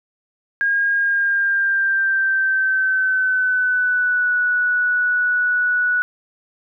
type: tone with pitch glide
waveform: sine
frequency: 1625 to 1473 Hz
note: G#6 to F#6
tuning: -38 to -8 cents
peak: -15 dBFS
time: 0.61-6.02 s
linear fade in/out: 0 ms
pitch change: -170 cents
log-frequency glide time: 0.94-4.32 s
effects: none